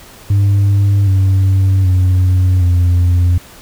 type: tone with pitch steps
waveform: sine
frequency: 100 / 95.93 / 92.02 / 88.27 Hz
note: G2 / G2 / F#2 / F2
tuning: +35 / -37 / -9 / +19 cents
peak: -5 dBFS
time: 0.3-3.38 s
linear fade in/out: 5 ms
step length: 770 ms
effects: tanh soft clip ceiling -7 dBFS + pink hiss -38 dBFS RMS until 3.61 s